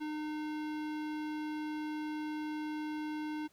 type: tone with hard clipping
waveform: sine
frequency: 304.7 Hz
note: D#4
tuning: 36 cents flat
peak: -38 dBFS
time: 0-3.48 s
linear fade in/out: 20 ms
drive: 18 dB
effects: pink hiss -69 dBFS RMS until 3.52 s